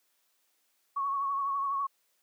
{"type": "tone with vibrato", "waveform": "sine", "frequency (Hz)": 1108.7, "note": "C#6", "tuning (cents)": 0, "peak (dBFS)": -28, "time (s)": [0.96, 1.87], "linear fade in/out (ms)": 10, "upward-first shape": "triangle", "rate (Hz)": 12, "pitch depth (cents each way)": 45, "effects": ["white hiss -73 dBFS RMS until 2.22 s", "high-pass 300 Hz 12 dB/octave"]}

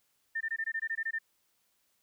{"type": "tone bursts", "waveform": "sine", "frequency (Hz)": 1800, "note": "A6", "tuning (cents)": 39, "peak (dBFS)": -30, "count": 11, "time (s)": [0.35, 1.188], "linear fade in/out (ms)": 10, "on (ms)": 58, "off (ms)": 20, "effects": ["white hiss -74 dBFS RMS until 2.02 s"]}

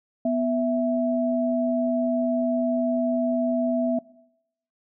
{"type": "tone pair together", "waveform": "sine", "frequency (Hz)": [246.9, 658.6], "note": ["B3", "E5"], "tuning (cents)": [0, -2], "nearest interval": "octave + perfect fourth", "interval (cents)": 1698, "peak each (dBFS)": -23, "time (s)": [0.25, 3.99], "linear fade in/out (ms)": 5, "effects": ["noise-tail reverb RT60 0.8 s tail -22 dB re dry"]}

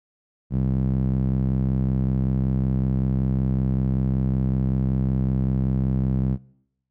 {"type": "tone with band-pass filter", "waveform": "sawtooth", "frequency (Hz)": 65.3, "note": "C2", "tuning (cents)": -3, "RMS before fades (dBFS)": -22, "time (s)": [0.5, 6.38], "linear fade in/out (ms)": 50, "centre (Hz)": 160, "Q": 2.4, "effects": ["noise-tail reverb RT60 0.8 s tail -23 dB re dry"]}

